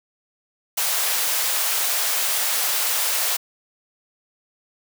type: high-pass noise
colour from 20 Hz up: white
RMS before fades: -22 dBFS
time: 0.77-3.37 s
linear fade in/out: 10 ms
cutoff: 520 Hz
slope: 24 dB/octave
effects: none